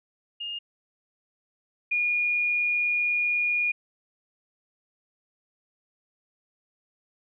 sine tone pair in turn, 2834 / 2436 Hz, F7 / D#7, +25 / -37 cents, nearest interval minor third, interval 262 cents, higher first, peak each -31 / -22 dBFS, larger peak second, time 0.4-0.59 / 1.91-3.72 s, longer second, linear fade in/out 10 ms, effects none

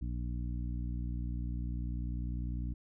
harmonic tone, 60.1 Hz, B1, 46 cents flat, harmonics 1 / 2 / 3 / 4 / 5, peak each -35 / -41 / -45 / -47 / -49 dBFS, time 0.01-2.74 s, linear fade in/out 10 ms, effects none

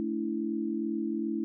sine chord, A suspended fourth, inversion none, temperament equal with one note detuned, 220 / 287 / 329.6 Hz, A3 / D4 / E4, 0 / -40 / 0 cents, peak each -33 / -35 / -32 dBFS, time 0-1.44 s, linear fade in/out 0 ms, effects none

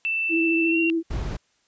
sine tone with pitch glide, 2662 to 2751 Hz, E7 to F7, +16 to -27 cents, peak -22 dBFS, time 0.05-0.9 s, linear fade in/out 0 ms, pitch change +57 cents, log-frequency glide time 0.64-0.78 s
sine tone with vibrato, 329.6 Hz, E4, in tune, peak -20 dBFS, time 0.29-1.03 s, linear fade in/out 50 ms, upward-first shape sine, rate 14 Hz, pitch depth 24 cents each way
brown noise, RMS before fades -28 dBFS, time 1.1-1.37 s, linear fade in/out 10 ms
effects white hiss -66 dBFS RMS until 1.67 s + resampled to 16000 Hz

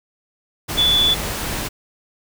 sine tone in noise, 3455 Hz, A7, 32 cents flat, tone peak -13 dBFS, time 0.77-1.15 s, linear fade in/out 20 ms, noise pink, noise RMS -25 dBFS, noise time 0.68-1.69 s, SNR +9 dB, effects none

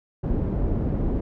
pink low-pass noise, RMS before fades -24 dBFS, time 0.23-1.21 s, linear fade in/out 10 ms, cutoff 360 Hz, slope 12 dB/octave, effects none

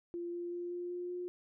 sine tone with pitch steps, 345.6 / 347.8 / 350 / 352.3 / 354.5 / 356.8 Hz, F4 / F4 / F4 / F4 / F4 / F4, -18 / -7 / +4 / +15 / +26 / +37 cents, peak -37 dBFS, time 0.14-1.28 s, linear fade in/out 0 ms, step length 190 ms, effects none

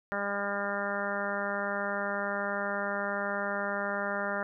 harmonic tone, 201.3 Hz, G3, 46 cents sharp, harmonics 1 / 2 / 3 / 4 / 5 / 6 / 7 / 8 / 9, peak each -39 / -41 / -35 / -40 / -41 / -40 / -36 / -40 / -39 dBFS, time 0.12-4.43 s, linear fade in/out 0 ms, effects none

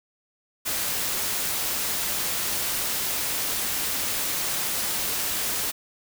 white noise, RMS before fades -27 dBFS, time 0.65-5.72 s, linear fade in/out 20 ms, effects none

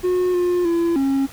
triangle tone with pitch steps, 362.5 / 355.1 / 338.3 / 272.2 Hz, F#4 / F4 / E4 / C#4, -35 / +29 / +45 / -31 cents, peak -14 dBFS, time 0.03-1.27 s, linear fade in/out 20 ms, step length 310 ms, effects pink hiss -41 dBFS RMS until 1.32 s

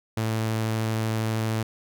sawtooth tone, 110.9 Hz, A2, 14 cents sharp, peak -20 dBFS, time 0.17-1.63 s, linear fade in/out 5 ms, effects none

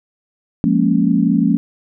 sine chord, Bb minor seventh, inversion second, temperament equal with one note detuned, 175.73 / 207.7 / 233.1 / 277.2 Hz, F3 / Ab3 / Bb3 / Db4, +11 / 0 / 0 / 0 cents, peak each -17 dBFS, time 0.64-1.57 s, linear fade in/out 0 ms, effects none

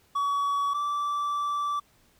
triangle tone pair in turn, 1132 / 1163.2 Hz, C#6 / D6, +36 / -17 cents, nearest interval unison, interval 47 cents, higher second, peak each -22 / -24 dBFS, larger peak first, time 0.15-0.74 / 0.74-1.8 s, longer second, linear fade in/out 10 ms, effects pink hiss -63 dBFS RMS until 2.19 s

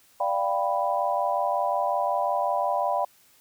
sine chord, G dominant seventh, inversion second, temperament equal, 587.3 / 698.5 / 784 / 987.8 Hz, D5 / F5 / G5 / B5, 0 / 0 / 0 / 0 cents, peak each -28 dBFS, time 0.2-3.05 s, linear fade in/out 5 ms, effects white hiss -59 dBFS RMS until 3.4 s

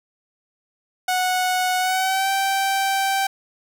sawtooth tone with pitch glide, 736 to 778.9 Hz, F#5 to G5, -9 to -11 cents, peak -15 dBFS, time 1.08-3.27 s, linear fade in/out 5 ms, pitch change +98 cents, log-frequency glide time 1.79-2.3 s, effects none

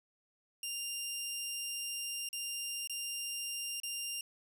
15% pulse tone with dropouts, 2794 Hz, F7, in tune, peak -30 dBFS, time 0.63-4.21 s, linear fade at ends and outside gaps 2 ms, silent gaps 2.289-2.329 / 2.874-2.896 / 3.801-3.833 s, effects none

